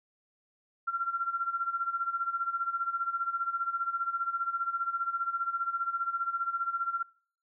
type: tone with tremolo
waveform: sine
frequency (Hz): 1370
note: F6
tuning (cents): -34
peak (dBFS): -26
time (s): 0.87-7.03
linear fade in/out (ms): 10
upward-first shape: sine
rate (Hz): 15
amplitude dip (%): 80
effects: noise-tail reverb RT60 0.5 s tail -23 dB re dry